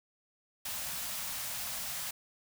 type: band-stop noise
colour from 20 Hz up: white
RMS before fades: -38 dBFS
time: 0.65-2.11 s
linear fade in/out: 5 ms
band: 250 to 540 Hz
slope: 48 dB/octave
effects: none